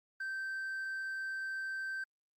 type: tone with hard clipping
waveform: sine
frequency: 1557 Hz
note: G6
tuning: 12 cents flat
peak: -37 dBFS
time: 0.2-2.04 s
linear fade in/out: 5 ms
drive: 2 dB
effects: Opus 32 kbps